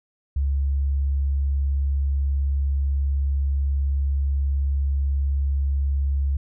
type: tone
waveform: sine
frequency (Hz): 69.3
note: C#2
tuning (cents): 0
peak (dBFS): -19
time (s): 0.36-6.37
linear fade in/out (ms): 5
effects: none